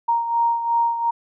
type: beating tone pair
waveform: sine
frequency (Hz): 932.3 / 935.1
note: A#5 / A#5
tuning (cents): 0 / +5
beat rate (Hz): 2.8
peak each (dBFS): -18 / -25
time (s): 0.08-1.11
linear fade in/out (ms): 10
effects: none